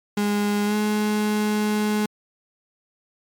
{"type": "tone with pitch glide", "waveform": "35% pulse", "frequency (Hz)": [206, 211.2], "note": ["G#3", "G#3"], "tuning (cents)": [-14, 29], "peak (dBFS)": -18, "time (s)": [0.17, 2.06], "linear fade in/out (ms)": 5, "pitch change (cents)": 43, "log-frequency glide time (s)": [0.65, 0.75], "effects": ["MP3 96 kbps"]}